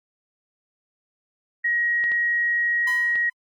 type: tone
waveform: sine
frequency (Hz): 1894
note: A#6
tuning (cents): +27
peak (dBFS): -19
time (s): 1.64-3.3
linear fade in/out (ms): 10
type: clicks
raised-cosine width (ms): 0.3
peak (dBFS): -22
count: 3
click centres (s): 2.04 / 2.118 / 3.156
type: tone with exponential decay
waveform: sawtooth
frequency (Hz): 1013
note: B5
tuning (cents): +44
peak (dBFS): -25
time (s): 2.87-3.33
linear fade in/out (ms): 5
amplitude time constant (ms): 100
effects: Opus 48 kbps